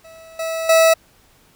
40% pulse tone with level steps, 651 Hz, E5, 22 cents flat, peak -39 / -21 / -9 dBFS, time 0.04-0.94 s, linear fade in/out 10 ms, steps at 0.39 / 0.69 s, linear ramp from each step 5 ms, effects pink hiss -54 dBFS RMS until 1.55 s

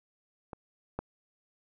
clicks, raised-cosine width 1 ms, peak -26 / -19 dBFS, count 2, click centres 0.532 / 0.99 s, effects none

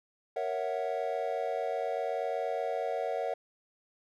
triangle chord, F# dominant seventh, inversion first, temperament equal, 466.2 / 554.4 / 659.3 / 740 Hz, A#4 / C#5 / E5 / F#5, 0 / 0 / 0 / 0 cents, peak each -34 dBFS, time 0.36-3.34 s, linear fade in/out 5 ms, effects none

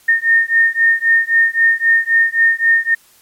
sine beating tone pair, 1827 / 1830.8 Hz, A#6 / A#6, -35 / -32 cents, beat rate 3.8 Hz, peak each -13 dBFS, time 0.08-2.95 s, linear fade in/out 10 ms, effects white hiss -50 dBFS RMS until 3.21 s + MP3 64 kbps

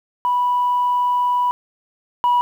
sine tone pair in turn, 983 / 974 Hz, B5 / B5, -8 / -24 cents, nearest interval unison, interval 16 cents, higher first, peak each -14 / -11 dBFS, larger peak second, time 0.25-1.51 / 2.24-2.41 s, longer first, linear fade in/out 0 ms, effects tanh soft clip ceiling -11 dBFS + 8-bit

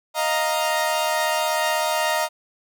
sawtooth chord, Eb suspended second, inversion none, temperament equal, 622.3 / 698.5 / 932.3 Hz, Eb5 / F5 / Bb5, 0 / 0 / 0 cents, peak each -20 / -23 / -20 dBFS, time 0.14-2.29 s, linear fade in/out 50 ms, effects none

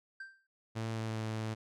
triangle tone with exponential decay, 1569 Hz, G6, 1 cent sharp, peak -38 dBFS, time 0.2-0.47 s, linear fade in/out 5 ms, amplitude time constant 57 ms
sawtooth tone with pitch glide, 112.7 to 110.06 Hz, A2 to A2, +42 to +1 cents, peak -31 dBFS, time 0.75-1.55 s, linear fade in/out 20 ms, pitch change -41 cents, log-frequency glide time 0.9-1.2 s
effects low-pass 8000 Hz 12 dB/octave

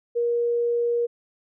sine tone, 474 Hz, A#4, 29 cents sharp, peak -20 dBFS, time 0.15-1.07 s, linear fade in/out 20 ms, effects none

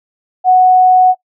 sine tone, 739 Hz, F#5, 2 cents flat, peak -4 dBFS, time 0.44-1.15 s, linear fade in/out 50 ms, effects noise-tail reverb RT60 0.1 s tail -21 dB re dry

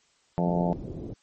harmonic tone, 87.31 Hz, F2, in tune, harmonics 2 / 3 / 4 / 5 / 6 / 7 / 8 / 9 / 10, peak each -24 / -35 / -35 / -34 / -35 / -32 / -33 / -39 / -35 dBFS, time 0.38-0.73 s, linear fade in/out 0 ms
white low-pass noise, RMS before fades -37 dBFS, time 0.45-1.14 s, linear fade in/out 10 ms, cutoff 400 Hz, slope 24 dB/octave
effects white hiss -65 dBFS RMS until 1.22 s + MP3 32 kbps

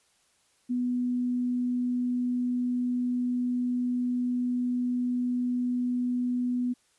sine tone, 246.9 Hz, B3, in tune, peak -25 dBFS, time 0.69-6.74 s, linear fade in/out 20 ms, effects white hiss -67 dBFS RMS until 6.98 s + resampled to 24000 Hz

